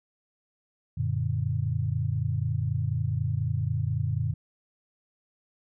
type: chord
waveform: sine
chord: Gb augmented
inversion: none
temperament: equal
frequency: 92.5 / 116.54 / 146.83 Hz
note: Gb2 / Bb2 / D3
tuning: 0 / 0 / 0 cents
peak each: -30 / -28 / -30 dBFS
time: 0.97-4.34 s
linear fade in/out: 10 ms
effects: none